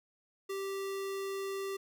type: tone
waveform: square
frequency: 390.8 Hz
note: G4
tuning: 5 cents flat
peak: -36 dBFS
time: 0.49-1.77 s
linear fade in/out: 10 ms
effects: none